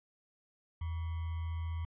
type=tone with sample-and-hold; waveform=sine; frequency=82.41 Hz; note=E2; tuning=in tune; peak=-34 dBFS; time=0.81-1.85 s; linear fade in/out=5 ms; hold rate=1050 Hz; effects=resampled to 8000 Hz